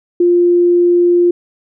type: tone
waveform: sine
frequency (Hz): 350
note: F4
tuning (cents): +4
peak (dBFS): -7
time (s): 0.2-1.31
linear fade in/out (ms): 5
effects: none